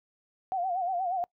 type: tone with vibrato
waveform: sine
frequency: 730 Hz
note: F#5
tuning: 24 cents flat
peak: -27 dBFS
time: 0.52-1.24 s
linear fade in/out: 0 ms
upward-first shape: sine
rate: 8.4 Hz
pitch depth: 100 cents each way
effects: noise-tail reverb RT60 0.1 s tail -25 dB re dry